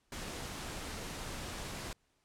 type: noise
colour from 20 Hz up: pink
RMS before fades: -42 dBFS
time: 0.12-1.93 s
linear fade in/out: 2 ms
effects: pink hiss -75 dBFS RMS until 2.24 s + low-pass 10000 Hz 12 dB/octave